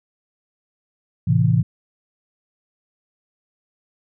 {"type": "chord", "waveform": "sine", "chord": "A minor", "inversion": "none", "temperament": "just", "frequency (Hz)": [110, 132, 165], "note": ["A2", "C3", "E3"], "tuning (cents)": [0, 16, 2], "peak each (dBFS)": -18, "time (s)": [1.27, 1.63], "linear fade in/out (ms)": 10, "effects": []}